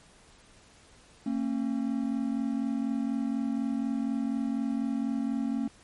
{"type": "tone pair together", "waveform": "triangle", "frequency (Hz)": [227.1, 271.2], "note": ["A#3", "C#4"], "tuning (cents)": [-45, -38], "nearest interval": "minor third", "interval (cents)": 307, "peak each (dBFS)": [-28, -28], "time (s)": [1.26, 5.68], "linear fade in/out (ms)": 5, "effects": ["pink hiss -57 dBFS RMS until 5.83 s", "MP3 48 kbps"]}